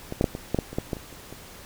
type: clicks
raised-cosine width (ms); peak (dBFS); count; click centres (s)
2; -17 / -8 / -6 / -18 / -9 / -9 / -22 / -11 / -13 / -25 / -30 / -26; 12; 0.124 / 0.211 / 0.242 / 0.351 / 0.546 / 0.588 / 0.73 / 0.785 / 0.932 / 0.968 / 1.127 / 1.326
effects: pink hiss -45 dBFS RMS until 1.65 s